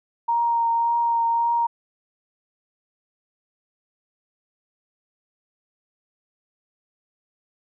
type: tone with vibrato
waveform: sine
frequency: 932.3 Hz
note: A#5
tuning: in tune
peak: -18 dBFS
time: 0.28-1.67 s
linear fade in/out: 10 ms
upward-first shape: triangle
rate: 1.8 Hz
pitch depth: 16 cents each way
effects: none